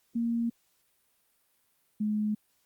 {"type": "tone pair in turn", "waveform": "sine", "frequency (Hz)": [233.1, 211.8], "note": ["A#3", "G#3"], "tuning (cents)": [0, 34], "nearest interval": "major second", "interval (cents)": 166, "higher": "first", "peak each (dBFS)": -26, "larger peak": "neither", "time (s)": [[0.15, 0.5], [2, 2.35]], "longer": "neither", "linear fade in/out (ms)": 10, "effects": ["white hiss -71 dBFS RMS until 2.65 s", "Opus 48 kbps"]}